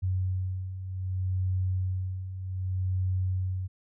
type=beating tone pair; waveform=sine; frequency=92.5 / 93.15 Hz; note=F#2 / F#2; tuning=0 / +12 cents; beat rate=0.65 Hz; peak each=-34 / -28 dBFS; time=0.02-3.68 s; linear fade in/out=20 ms; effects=none